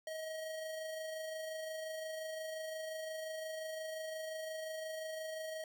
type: tone with amplitude modulation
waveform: square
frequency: 634 Hz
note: D#5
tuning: 32 cents sharp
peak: -40 dBFS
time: 0.07-5.64 s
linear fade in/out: 2 ms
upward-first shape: sine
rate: 25.7 Hz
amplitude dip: 30%
effects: none